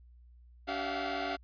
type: tone cluster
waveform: sawtooth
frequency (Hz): 285.5 / 384.3 / 660 / 701 / 757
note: D4 / G4 / E5 / F5 / F#5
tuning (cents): -49 / -34 / +2 / +6 / +39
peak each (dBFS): -36 / -37 / -38 / -32 / -39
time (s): 0.67-1.37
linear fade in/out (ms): 20
effects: added 60 Hz sine -54 dBFS peak until 1.43 s + resampled to 11025 Hz